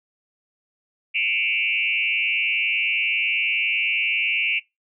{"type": "tone with frequency modulation", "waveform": "sine", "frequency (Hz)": 2529, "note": "D#7", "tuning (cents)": 28, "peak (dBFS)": -19, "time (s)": [1.14, 4.6], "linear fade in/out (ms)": 20, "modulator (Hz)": 110, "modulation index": 2.8, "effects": ["noise-tail reverb RT60 0.2 s tail -22 dB re dry"]}